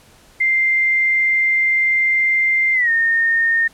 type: tone with pitch glide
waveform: sine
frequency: 2093 to 1832.6 Hz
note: C7 to A#6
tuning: 0 to -30 cents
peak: -13 dBFS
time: 0.4-3.68 s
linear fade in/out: 10 ms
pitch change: -230 cents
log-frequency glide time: 2.74-2.9 s
effects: pink hiss -49 dBFS RMS until 3.73 s + low-pass 12000 Hz 12 dB/octave